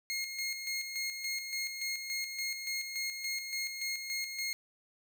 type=tone with tremolo; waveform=20% pulse; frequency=2147 Hz; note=C7; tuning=44 cents sharp; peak=-28 dBFS; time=0.1-4.53 s; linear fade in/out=0 ms; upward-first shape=square; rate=3.5 Hz; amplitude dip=50%; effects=none